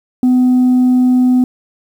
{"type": "tone", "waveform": "sine", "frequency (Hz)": 251.9, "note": "B3", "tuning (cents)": 34, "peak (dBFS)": -5, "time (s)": [0.23, 1.44], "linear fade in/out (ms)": 2, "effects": ["tanh soft clip ceiling -6 dBFS", "7-bit"]}